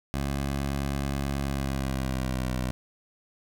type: tone with pitch glide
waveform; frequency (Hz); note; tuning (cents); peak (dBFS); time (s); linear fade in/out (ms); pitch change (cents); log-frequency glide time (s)
15% pulse; 69.3 to 63.18; C#2 to B1; 0 to +40; -21; 0.14-2.71; 0; -160; 1.41-2.52
effects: none